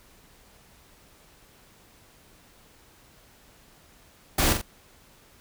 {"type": "noise with echo", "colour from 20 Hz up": "pink", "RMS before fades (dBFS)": -22, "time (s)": [4.38, 4.53], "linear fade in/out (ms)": 5, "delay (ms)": 43, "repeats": 2, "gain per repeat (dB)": -6, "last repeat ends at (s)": 4.616, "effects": ["pink hiss -56 dBFS RMS until 5.4 s"]}